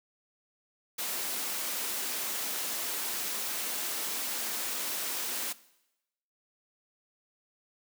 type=high-pass noise; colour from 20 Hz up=white; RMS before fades=-34 dBFS; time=0.98-5.53 s; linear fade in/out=10 ms; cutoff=210 Hz; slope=24 dB/octave; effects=noise-tail reverb RT60 0.9 s tail -19 dB re dry